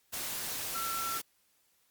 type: tone in noise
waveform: sine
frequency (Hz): 1345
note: E6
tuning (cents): +34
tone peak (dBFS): -35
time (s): 0.74-1.19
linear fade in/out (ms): 20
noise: white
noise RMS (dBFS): -37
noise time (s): 0.12-1.22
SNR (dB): -1
effects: white hiss -71 dBFS RMS until 1.9 s + Opus 48 kbps